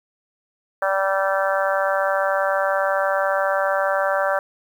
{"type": "harmonic tone", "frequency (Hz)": 193.9, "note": "G3", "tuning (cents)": -19, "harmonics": [3, 4, 5, 6, 7, 8, 9], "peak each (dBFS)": [-21, -26, -29, -28, -27, -26, -32], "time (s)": [0.82, 4.39], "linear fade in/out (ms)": 2, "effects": ["8-bit"]}